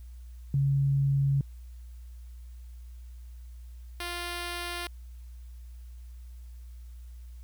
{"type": "tone pair in turn", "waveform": ["sine", "5% pulse"], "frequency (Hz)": [138.59, 349.2], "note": ["C#3", "F4"], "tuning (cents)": [0, 0], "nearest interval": "octave + major third", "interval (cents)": 1600, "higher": "second", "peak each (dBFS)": -22, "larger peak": "neither", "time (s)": [[0.54, 1.41], [4, 4.87]], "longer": "neither", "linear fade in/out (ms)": 2, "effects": ["added 60 Hz sine -42 dBFS peak until 7.43 s", "white hiss -66 dBFS RMS until 7.43 s"]}